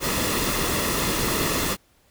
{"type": "noise with comb filter", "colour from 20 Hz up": "pink", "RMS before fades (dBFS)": -24, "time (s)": [0, 1.77], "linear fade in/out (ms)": 50, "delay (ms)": 1.3, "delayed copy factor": -0.5, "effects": ["pink hiss -61 dBFS RMS until 2.1 s"]}